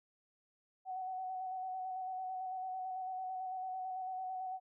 sine tone with vibrato, 748 Hz, F#5, 19 cents sharp, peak -38 dBFS, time 0.85-4.6 s, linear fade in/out 50 ms, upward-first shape square, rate 9 Hz, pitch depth 19 cents each way, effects none

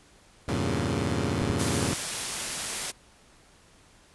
15% pulse chord, E diminished seventh, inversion none, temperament equal, 82.41 / 98 / 116.54 / 138.59 Hz, E2 / G2 / Bb2 / Db3, 0 / 0 / 0 / 0 cents, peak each -25 dBFS, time 0.48-1.94 s, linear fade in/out 5 ms
clicks, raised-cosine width 5 ms, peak -21 dBFS, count 2, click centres 1.419 / 1.501 s
white noise, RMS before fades -31 dBFS, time 1.58-2.92 s, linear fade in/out 20 ms
effects pink hiss -57 dBFS RMS until 4.14 s + resampled to 24000 Hz

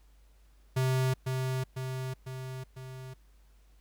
square tone with echo, 130 Hz, C3, 11 cents flat, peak -26 dBFS, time 0.76-1.14 s, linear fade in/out 10 ms, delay 500 ms, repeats 4, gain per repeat -4 dB, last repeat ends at 3.14 s, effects added 50 Hz sine -57 dBFS peak until 3.8 s + pink hiss -70 dBFS RMS until 3.8 s

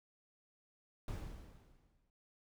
brown noise with exponential decay, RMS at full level -40 dBFS, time 1.08-2.1 s, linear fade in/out 2 ms, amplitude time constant 220 ms, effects none

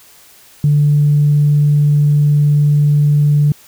sine tone, 146.83 Hz, D3, in tune, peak -7 dBFS, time 0.64-3.52 s, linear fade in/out 2 ms, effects tanh soft clip ceiling -3 dBFS + white hiss -44 dBFS RMS until 3.67 s

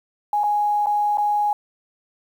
sine tone with dropouts, 830.6 Hz, G#5, in tune, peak -17 dBFS, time 0.33-1.53 s, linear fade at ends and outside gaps 2 ms, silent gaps 0.435-0.439 / 0.86-0.868 / 1.173-1.182 s, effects 8-bit

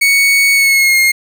40% pulse tone with pitch glide, 2225 to 2138 Hz, C#7 to C7, +6 to +37 cents, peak -7 dBFS, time 0.01-1.12 s, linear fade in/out 10 ms, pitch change -69 cents, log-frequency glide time 0.54-0.97 s, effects none

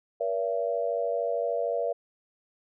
sine tone cluster, 476.7 / 570 / 674 Hz, A#4 / C#5 / E5, +39 / +48 / +38 cents, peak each -30 dBFS, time 0.2-1.93 s, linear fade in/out 10 ms, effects none

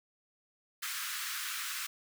pink high-pass noise, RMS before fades -38 dBFS, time 0.82-1.87 s, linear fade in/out 10 ms, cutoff 1200 Hz, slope 48 dB/octave, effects none

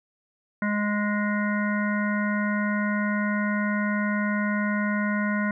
harmonic tone, 207.7 Hz, G#3, in tune, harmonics 1 / 3 / 5 / 7 / 9 / 10, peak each -24 / -34 / -34 / -31 / -33 / -39 dBFS, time 0.62-5.51 s, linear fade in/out 2 ms, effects none

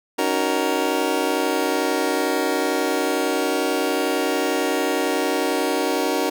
25% pulse chord, D# minor seventh, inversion third, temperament just, 280 / 311.1 / 373.4 / 466.7 Hz, C#4 / D#4 / F#4 / A#4, +18 / 0 / +16 / +2 cents, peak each -22 / -22 / -21 / -21 dBFS, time 0.18-6.3 s, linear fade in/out 10 ms, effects none

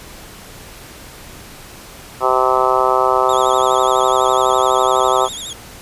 harmonic tone, 129.1 Hz, C3, 23 cents flat, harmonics 3 / 4 / 5 / 6 / 7 / 8 / 9 / 10, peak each -20 / -20 / -20 / -20 / -20 / -20 / -20 / -20 dBFS, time 2.2-5.29 s, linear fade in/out 50 ms
25% pulse tone with vibrato, 3520 Hz, A7, in tune, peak -22 dBFS, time 3.29-5.53 s, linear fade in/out 2 ms, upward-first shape sine, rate 12 Hz, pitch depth 130 cents each way
effects pink hiss -37 dBFS RMS until 5.81 s + resampled to 32000 Hz

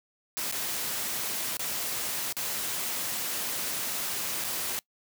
white noise with dropouts, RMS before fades -32 dBFS, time 0.37-4.79 s, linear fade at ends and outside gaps 0 ms, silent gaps 0.514-0.524 / 1.569-1.594 / 2.325-2.367 / 4.44-4.444 s, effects noise-tail reverb RT60 0.1 s tail -23 dB re dry + high-pass 100 Hz 12 dB/octave

